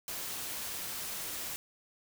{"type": "noise", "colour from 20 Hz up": "white", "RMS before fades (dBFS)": -39, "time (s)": [0.08, 1.56], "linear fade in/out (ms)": 0, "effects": []}